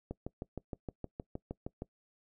click train, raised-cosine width 2 ms, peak -25 dBFS, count 12, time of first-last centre 0.11-1.821 s, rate 6.43 Hz, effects noise-tail reverb RT60 0.1 s tail -22 dB re dry

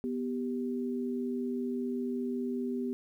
sine tone pair together, 246.9 / 392 Hz, B3 / G4, 0 / 0 cents, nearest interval minor sixth, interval 800 cents, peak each -32 / -36 dBFS, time 0.04-2.93 s, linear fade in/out 0 ms, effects 11-bit

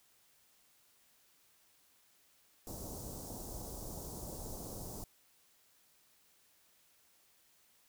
pink band-stop noise, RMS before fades -45 dBFS, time 2.67-5.04 s, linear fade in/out 0 ms, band 860 to 5600 Hz, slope 24 dB/octave, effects white hiss -69 dBFS RMS until 7.88 s

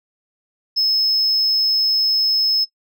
sine tone, 5190 Hz, E8, 28 cents flat, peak -12 dBFS, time 0.76-2.65 s, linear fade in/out 20 ms, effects noise-tail reverb RT60 0.1 s tail -17 dB re dry + tanh soft clip ceiling -13 dBFS

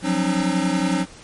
square tone cluster, 177.1 / 188 / 268.4 / 303.5 Hz, F3 / F#3 / C4 / D#4, +24 / +28 / +44 / -43 cents, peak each -25 dBFS, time 0.02-1.06 s, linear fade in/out 50 ms, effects pink hiss -44 dBFS RMS until 1.23 s + MP3 48 kbps

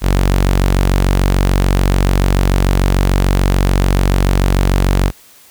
sawtooth tone, 46.84 Hz, F#1, 22 cents sharp, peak -6 dBFS, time 0.01-5.12 s, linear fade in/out 50 ms, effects white hiss -44 dBFS RMS until 5.5 s

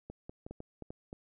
clicks, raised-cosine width 2 ms, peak -30 dBFS, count 8, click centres 0.1 / 0.295 / 0.465 / 0.51 / 0.604 / 0.823 / 0.905 / 1.129 s, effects none

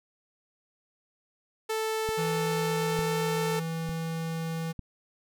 sawtooth tone with pitch glide, 440 to 444.1 Hz, A4 to A4, 0 to +16 cents, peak -24 dBFS, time 1.69-3.6 s, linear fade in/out 10 ms, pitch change +16 cents, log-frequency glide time 2.16-3.19 s
click train, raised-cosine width 5 ms, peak -25 dBFS, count 4, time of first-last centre 2.09-4.793 s, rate 1.11 Hz
square tone, 163.6 Hz, E3, 13 cents flat, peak -31 dBFS, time 2.17-4.73 s, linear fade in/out 20 ms
effects none

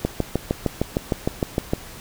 click train, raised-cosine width 2 ms, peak -6 dBFS, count 12, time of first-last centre 0.05-1.735 s, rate 6.53 Hz, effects pink hiss -40 dBFS RMS until 2 s

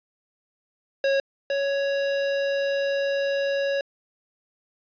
square tone pair in turn, 548 / 556.3 Hz, C#5 / C#5, -20 / +6 cents, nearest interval unison, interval 26 cents, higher second, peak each -20 / -23 dBFS, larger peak first, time 1.04-1.2 / 1.5-3.81 s, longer second, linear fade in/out 2 ms, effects resampled to 11025 Hz + 8-bit

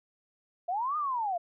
sine linear two-way sweep, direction up then down, 665 to 1244.5 to 665 Hz, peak -28 dBFS, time 0.68-1.38 s, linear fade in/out 10 ms, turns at 0.97 s, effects none

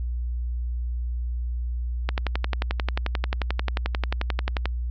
click train, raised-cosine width 0.3 ms, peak -9 dBFS, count 30, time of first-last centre 2.09-4.656 s, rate 11.3 Hz, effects added 60 Hz sine -25 dBFS peak until 4.9 s + low-pass 5000 Hz 12 dB/octave

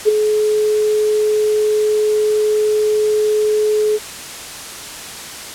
sine tone with ADSR envelope, 425.6 Hz, G#4, 42 cents sharp, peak -5 dBFS, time 0.05-3.99 s, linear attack 35 ms, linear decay 11 ms, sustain -7 dB, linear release 38 ms, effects white hiss -30 dBFS RMS until 5.54 s + low-pass 10000 Hz 12 dB/octave

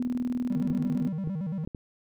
sine tone with tremolo, 246.9 Hz, B3, in tune, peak -24 dBFS, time 0-1.09 s, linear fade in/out 2 ms, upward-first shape square, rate 20 Hz, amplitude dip 60%
triangle tone with vibrato, 174.4 Hz, F3, 2 cents flat, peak -27 dBFS, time 0.5-1.65 s, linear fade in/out 0 ms, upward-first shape square, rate 8.8 Hz, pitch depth 190 cents each way
clicks, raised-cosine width 3 ms, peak -24 dBFS, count 4, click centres 0.705 / 1.274 / 1.675 / 1.748 s
effects none

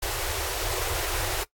pink band-stop noise, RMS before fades -29 dBFS, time 0.02-1.44 s, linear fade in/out 10 ms, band 110 to 330 Hz, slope 96 dB/octave, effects noise-tail reverb RT60 0.1 s tail -19 dB re dry + AAC 64 kbps

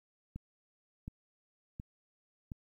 click train, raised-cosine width 5 ms, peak -29 dBFS, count 4, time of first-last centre 0.36-2.518 s, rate 1.39 Hz, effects 11-bit

